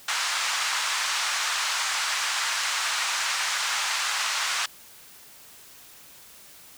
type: band-pass noise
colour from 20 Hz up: pink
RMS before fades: -27 dBFS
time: 0.08-4.66 s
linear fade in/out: 5 ms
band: 1000 to 8000 Hz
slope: 24 dB/octave
effects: white hiss -49 dBFS RMS until 6.77 s